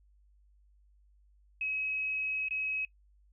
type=tone with dropouts; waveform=sine; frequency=2554 Hz; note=D#7; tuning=45 cents sharp; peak=-31 dBFS; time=1.61-2.85 s; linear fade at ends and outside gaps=2 ms; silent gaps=2.485-2.508 s; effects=noise-tail reverb RT60 0.1 s tail -21 dB re dry + added 50 Hz sine -61 dBFS peak until 3.32 s